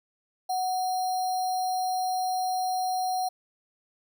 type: tone with sample-and-hold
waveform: sine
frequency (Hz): 740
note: F#5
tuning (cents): 0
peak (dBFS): -25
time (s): 0.49-3.29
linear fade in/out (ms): 10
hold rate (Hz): 4900
effects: none